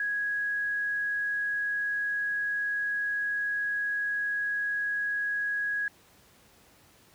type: tone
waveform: sine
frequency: 1661.2 Hz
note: G#6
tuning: in tune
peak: -27 dBFS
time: 0-5.88 s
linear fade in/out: 2 ms
effects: pink hiss -59 dBFS RMS until 7.14 s + high-pass 60 Hz 12 dB/octave